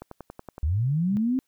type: click train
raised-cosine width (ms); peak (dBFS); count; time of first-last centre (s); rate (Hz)
1; -24; 7; 0.02-0.581; 10.7
type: linear sweep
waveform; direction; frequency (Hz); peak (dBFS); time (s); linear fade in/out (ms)
sine; up; 67.1 to 267.3; -21; 0.63-1.39; 0
type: tone with exponential growth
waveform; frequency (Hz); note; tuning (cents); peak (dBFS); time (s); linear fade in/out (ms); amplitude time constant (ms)
sine; 130; C3; -11; -29; 0.98-1.17; 0; 41
effects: white hiss -74 dBFS RMS until 1.47 s